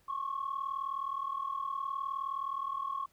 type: tone pair together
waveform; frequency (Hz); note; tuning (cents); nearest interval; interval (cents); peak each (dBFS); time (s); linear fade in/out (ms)
sine; 1079 / 1118.3; C#6 / C#6; -47 / +15; minor second; 62; -35 / -36; 0.08-3.06; 10
effects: tanh soft clip ceiling -27 dBFS + pink hiss -69 dBFS RMS until 3.12 s